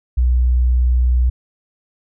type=tone; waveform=sine; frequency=61.74 Hz; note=B1; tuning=in tune; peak=-11 dBFS; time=0.17-1.3 s; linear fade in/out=10 ms; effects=none